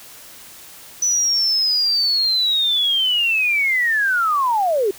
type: linear sweep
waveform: sine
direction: down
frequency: 5990 to 369 Hz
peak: -15 dBFS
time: 1.02-4.91 s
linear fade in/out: 5 ms
effects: white hiss -41 dBFS RMS until 4.98 s